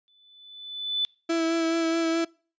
sine tone with exponential growth, 3497 Hz, A7, 11 cents flat, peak -21 dBFS, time 0.08-1.05 s, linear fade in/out 0 ms, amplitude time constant 210 ms
35% pulse tone with vibrato, 329.6 Hz, E4, in tune, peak -21 dBFS, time 1.29-2.25 s, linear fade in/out 10 ms, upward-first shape sine, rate 4.7 Hz, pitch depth 18 cents each way
effects noise-tail reverb RT60 0.4 s tail -25 dB re dry + resampled to 16000 Hz

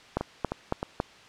two click trains, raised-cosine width 1 ms, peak -15 / -11 dBFS, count 3 / 4, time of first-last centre 0.21-0.829 / 0.17-1.001 s, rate 3.23 / 3.61 Hz, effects white hiss -51 dBFS RMS until 1.28 s + low-pass 4000 Hz 12 dB/octave

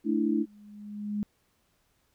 sine chord, A suspended fourth, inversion none, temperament equal with one note detuned, 220 / 295 / 329.6 Hz, A3 / D4 / E4, 0 / +8 / 0 cents, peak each -28 dBFS, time 0.04-0.46 s, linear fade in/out 50 ms
sine tone with exponential growth, 207.7 Hz, G#3, in tune, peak -26 dBFS, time 0.12-1.23 s, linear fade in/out 0 ms, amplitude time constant 240 ms
effects pink hiss -71 dBFS RMS until 2.14 s

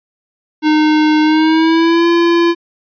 square tone with pitch glide, 306.8 to 340.4 Hz, D#4 to F4, -24 to -44 cents, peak -9 dBFS, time 0.62-2.55 s, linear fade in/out 50 ms, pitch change +180 cents, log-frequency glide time 1.22-2.07 s, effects resampled to 11025 Hz

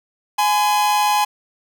45% pulse tone pair together, 836.1 / 1018 Hz, G#5 / C6, +11 / -48 cents, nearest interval minor third, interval 341 cents, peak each -16 / -20 dBFS, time 0.38-1.25 s, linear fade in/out 10 ms, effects none

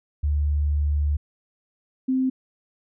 sine tone pair in turn, 73.42 / 260.3 Hz, D2 / C4, 0 / -9 cents, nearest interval octave + minor seventh, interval 2191 cents, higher second, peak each -19 dBFS, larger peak neither, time 0.23-1.17 / 2.08-2.3 s, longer first, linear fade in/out 10 ms, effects none

